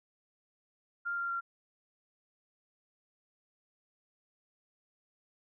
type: tone with pitch steps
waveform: sine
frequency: 1396.9 / 1387.3 / 1377.7 Hz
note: F6 / F6 / F6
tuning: 0 / -12 / -24 cents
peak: -32 dBFS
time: 1.05-1.41 s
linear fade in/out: 20 ms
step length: 120 ms
effects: none